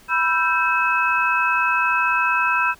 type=tone cluster; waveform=sine; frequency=984 / 1335 / 1565 / 2578 Hz; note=B5 / E6 / G6 / E7; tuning=-7 / +22 / -3 / -39 cents; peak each=-22 dBFS; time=0.08-2.75 s; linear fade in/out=50 ms; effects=pink hiss -50 dBFS RMS until 2.79 s